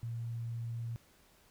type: tone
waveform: sine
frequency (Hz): 116.54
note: A#2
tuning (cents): 0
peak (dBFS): -36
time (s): 0.03-0.96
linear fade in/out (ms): 0
effects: pink hiss -65 dBFS RMS until 1.5 s